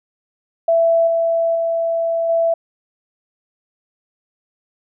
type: tone with level steps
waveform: sine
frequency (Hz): 665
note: E5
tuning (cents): +15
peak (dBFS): -11 / -14 / -16 / -13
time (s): 0.68-2.54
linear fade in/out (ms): 5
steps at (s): 1.07 / 1.55 / 2.29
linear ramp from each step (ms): 5
effects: none